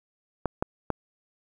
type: clicks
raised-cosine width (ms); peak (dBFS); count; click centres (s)
1; -11; 3; 0.457 / 0.625 / 0.903
effects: 8-bit